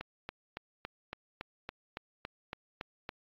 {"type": "click train", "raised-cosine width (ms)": 0.3, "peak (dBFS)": -22, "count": 12, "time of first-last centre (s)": [0.01, 3.091], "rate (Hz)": 3.57, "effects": ["low-pass 4000 Hz 12 dB/octave", "AAC 32 kbps"]}